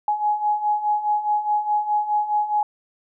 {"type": "beating tone pair", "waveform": "sine", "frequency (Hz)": [836, 840.8], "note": ["G#5", "G#5"], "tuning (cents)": [11, 21], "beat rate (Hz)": 4.8, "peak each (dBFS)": [-25, -20], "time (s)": [0.08, 2.63], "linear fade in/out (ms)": 2, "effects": []}